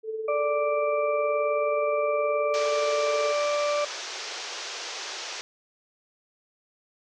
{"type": "tone with tremolo", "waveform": "sine", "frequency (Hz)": 440, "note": "A4", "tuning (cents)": 0, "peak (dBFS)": -27, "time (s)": [0.03, 3.34], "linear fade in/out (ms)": 50, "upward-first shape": "sine", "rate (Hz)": 19, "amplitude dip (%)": 50}
{"type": "harmonic tone", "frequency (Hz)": 587, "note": "D5", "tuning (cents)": -1, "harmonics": [1, 2, 4], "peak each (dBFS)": [-24, -30, -36], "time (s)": [0.28, 3.85], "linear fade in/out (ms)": 5}
{"type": "band-pass noise", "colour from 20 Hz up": "white", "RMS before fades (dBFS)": -36, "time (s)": [2.54, 5.41], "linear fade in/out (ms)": 0, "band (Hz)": [350, 6400], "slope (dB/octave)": 48}
{"effects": []}